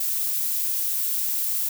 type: noise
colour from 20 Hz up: violet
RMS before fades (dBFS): -25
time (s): 0-1.69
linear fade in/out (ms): 5
effects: none